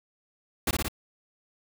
pink noise with echo, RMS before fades -25 dBFS, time 0.67-0.71 s, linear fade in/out 5 ms, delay 58 ms, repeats 3, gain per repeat -2 dB, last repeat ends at 0.884 s, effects none

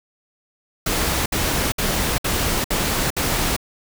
pink noise bursts, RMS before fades -21 dBFS, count 6, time 0.86-3.565 s, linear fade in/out 5 ms, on 400 ms, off 61 ms, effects none

